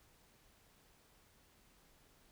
silence, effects pink hiss -68 dBFS RMS until 2.31 s

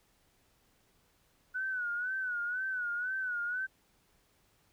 sine tone with vibrato, 1480 Hz, F#6, in tune, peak -32 dBFS, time 1.54-3.67 s, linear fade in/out 20 ms, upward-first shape sine, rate 2 Hz, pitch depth 83 cents each way, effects pink hiss -70 dBFS RMS until 4.72 s

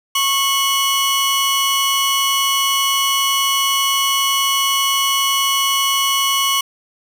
sawtooth tone pair together, 1095 / 2959 Hz, C#6 / F#7, -22 / -1 cents, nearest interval octave + perfect fourth, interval 1721 cents, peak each -14 dBFS, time 0.15-6.61 s, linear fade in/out 5 ms, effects none

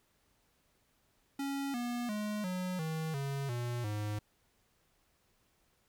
square tone with pitch steps, 277.2 / 241.3 / 210.1 / 182.88 / 159.21 / 138.6 / 120.66 / 105.04 Hz, C#4 / B3 / G#3 / F#3 / D#3 / C#3 / B2 / G#2, 0 / -40 / +20 / -20 / +40 / 0 / -40 / +20 cents, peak -35 dBFS, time 1.39-4.19 s, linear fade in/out 5 ms, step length 350 ms, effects pink hiss -73 dBFS RMS until 5.88 s

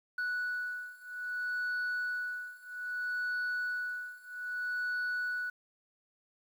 sine beating tone pair, 1476 / 1476.62 Hz, F#6 / F#6, -5 / -4 cents, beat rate 0.62 Hz, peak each -35 / -34 dBFS, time 0.18-5.5 s, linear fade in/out 5 ms, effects tanh soft clip ceiling -30 dBFS + 10-bit

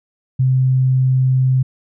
sine tone, 130 Hz, C3, 11 cents flat, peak -11 dBFS, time 0.39-1.63 s, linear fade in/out 10 ms, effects none

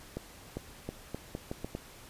accelerating click train, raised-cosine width 2 ms, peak -22 dBFS, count 8, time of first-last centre 0.17-1.751 s, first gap 400 ms, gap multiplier 0.8, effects pink hiss -52 dBFS RMS until 2.09 s + resampled to 32000 Hz

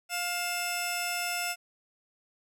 15% pulse tone pair together, 706.2 / 2637 Hz, F5 / E7, +19 / 0 cents, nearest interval octave + major seventh, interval 2281 cents, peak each -26 dBFS, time 0.09-1.56 s, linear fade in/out 50 ms, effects none

